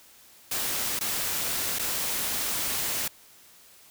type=noise with dropouts; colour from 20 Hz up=white; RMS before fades=-29 dBFS; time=0.51-3.08 s; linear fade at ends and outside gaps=5 ms; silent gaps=0.992-1.008 / 1.787-1.793 s; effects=white hiss -54 dBFS RMS until 3.9 s